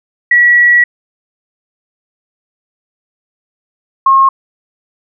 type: tone pair in turn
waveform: sine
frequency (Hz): 1932 / 1078.1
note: B6 / C#6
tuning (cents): -39 / -49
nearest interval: minor seventh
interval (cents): 1010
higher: first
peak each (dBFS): -4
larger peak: neither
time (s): 0.31-0.84 / 4.06-4.29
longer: first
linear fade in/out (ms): 5
effects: none